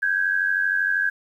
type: tone pair together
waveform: sine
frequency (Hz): 1560.2 / 1653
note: G6 / G#6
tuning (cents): -9 / -9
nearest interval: minor second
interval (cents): 100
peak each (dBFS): -22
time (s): 0.02-1.1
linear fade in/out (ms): 10
effects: 9-bit